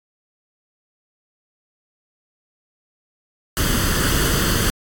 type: noise with comb filter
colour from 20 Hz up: pink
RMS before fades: -19 dBFS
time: 3.57-4.7 s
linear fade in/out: 0 ms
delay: 0.64 ms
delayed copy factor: +0.65
effects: AAC 64 kbps